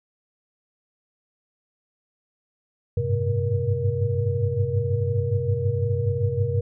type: tone cluster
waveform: sine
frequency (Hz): 94.5 / 101.2 / 106.7 / 130.5 / 474.4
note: F#2 / G#2 / G#2 / C3 / A#4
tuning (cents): +37 / -44 / +47 / -4 / +30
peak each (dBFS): -27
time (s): 2.97-6.61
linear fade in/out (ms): 5
effects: none